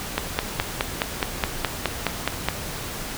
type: click train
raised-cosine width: 0.3 ms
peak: -4 dBFS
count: 12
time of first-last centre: 0.18-2.486 s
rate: 4.77 Hz
effects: pink hiss -32 dBFS RMS until 3.17 s